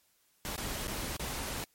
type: noise with dropouts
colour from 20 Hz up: pink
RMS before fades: -37 dBFS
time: 0.45-1.64 s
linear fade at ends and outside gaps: 0 ms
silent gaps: 0.561-0.579 / 0.871-0.879 / 1.166-1.196 s
effects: white hiss -70 dBFS RMS until 1.74 s + MP3 64 kbps